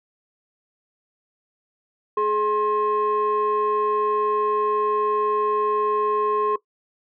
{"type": "tone pair together", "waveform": "sine", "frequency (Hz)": [421.9, 1063], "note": ["G#4", "C6"], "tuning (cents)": [27, 27], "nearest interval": "octave + major third", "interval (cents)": 1600, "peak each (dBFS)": -20, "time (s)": [2.17, 6.56], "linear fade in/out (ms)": 5, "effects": ["noise-tail reverb RT60 0.1 s tail -18 dB re dry", "tanh soft clip ceiling -14 dBFS"]}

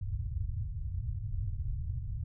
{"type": "low-pass noise", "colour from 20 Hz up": "white", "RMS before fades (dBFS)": -35, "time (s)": [0.01, 2.24], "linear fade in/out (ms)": 10, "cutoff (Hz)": 120, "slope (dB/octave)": 48, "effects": []}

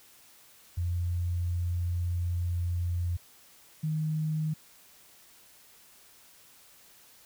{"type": "tone pair in turn", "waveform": "sine", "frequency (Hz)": [87.31, 155.57], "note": ["F2", "D#3"], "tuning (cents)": [0, 0], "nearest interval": "minor seventh", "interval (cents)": 1000, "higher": "second", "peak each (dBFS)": -27, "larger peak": "neither", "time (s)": [[0.77, 3.17], [3.83, 4.54]], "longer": "first", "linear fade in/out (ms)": 10, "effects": ["white hiss -57 dBFS RMS until 7.25 s"]}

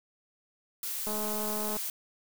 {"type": "noise", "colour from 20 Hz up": "blue", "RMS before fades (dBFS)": -35, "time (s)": [0.83, 1.9], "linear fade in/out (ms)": 2}
{"type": "click train", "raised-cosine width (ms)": 1, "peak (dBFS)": -24, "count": 149, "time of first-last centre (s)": [1.07, 1.768], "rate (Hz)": 212}
{"effects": []}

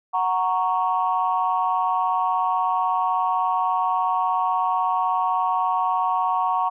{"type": "chord", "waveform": "sine", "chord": "F# major", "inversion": "none", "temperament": "equal", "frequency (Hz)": [740, 932.3, 1108.7], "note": ["F#5", "A#5", "C#6"], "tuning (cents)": [0, 0, 0], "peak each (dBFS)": -23, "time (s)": [0.13, 6.7], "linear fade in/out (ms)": 20, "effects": ["tanh soft clip ceiling -10 dBFS"]}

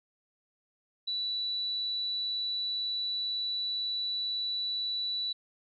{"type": "tone", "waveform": "sine", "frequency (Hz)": 3951, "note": "B7", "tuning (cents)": 0, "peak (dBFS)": -30, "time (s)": [1.07, 5.33], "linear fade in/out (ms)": 10, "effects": []}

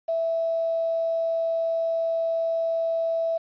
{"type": "tone with quantisation", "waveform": "sine", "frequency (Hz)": 659.3, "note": "E5", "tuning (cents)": 0, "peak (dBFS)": -22, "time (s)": [0.08, 3.38], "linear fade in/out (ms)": 10, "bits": 8, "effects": ["resampled to 11025 Hz"]}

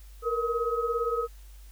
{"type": "tone cluster", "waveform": "sine", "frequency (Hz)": [459.7, 477.2, 1271], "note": ["A#4", "A#4", "D#6"], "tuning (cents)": [-24, 41, 36], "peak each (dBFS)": -30, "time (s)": [0.22, 1.28], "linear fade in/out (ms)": 50, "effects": ["added 50 Hz sine -45 dBFS peak until 1.71 s", "white hiss -59 dBFS RMS until 1.71 s"]}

